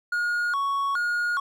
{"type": "tone with vibrato", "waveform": "triangle", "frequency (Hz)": 1263, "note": "D#6", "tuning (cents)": 26, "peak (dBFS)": -21, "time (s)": [0.12, 1.4], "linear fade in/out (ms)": 5, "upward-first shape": "square", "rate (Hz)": 1.2, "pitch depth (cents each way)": 220, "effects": []}